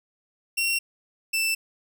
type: tone pair in turn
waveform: sawtooth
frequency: 2734 / 2661 Hz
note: F7 / E7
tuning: -37 / +16 cents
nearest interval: unison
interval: 47 cents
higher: first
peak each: -19 dBFS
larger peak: neither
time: 0.57-0.79 / 1.33-1.55 s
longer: neither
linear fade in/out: 10 ms
effects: none